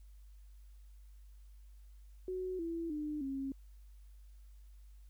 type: tone with pitch steps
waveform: sine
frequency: 370 / 333.5 / 300.5 / 270.9 Hz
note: F#4 / E4 / D4 / C#4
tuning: 0 / +20 / +40 / -40 cents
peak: -36 dBFS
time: 2.28-3.52 s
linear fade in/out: 2 ms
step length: 310 ms
effects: added 50 Hz sine -53 dBFS peak until 5.09 s + white hiss -75 dBFS RMS until 5.09 s